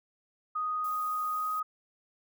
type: tone with pitch glide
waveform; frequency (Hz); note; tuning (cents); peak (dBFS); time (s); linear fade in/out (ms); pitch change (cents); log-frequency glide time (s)
sine; 1244.5 to 1253.2; D#6 to D#6; 0 to +12; -29; 0.55-1.63; 10; +12; 1.35-1.51
type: noise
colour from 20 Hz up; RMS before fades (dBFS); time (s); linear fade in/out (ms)
violet; -48; 0.84-1.6; 5
effects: none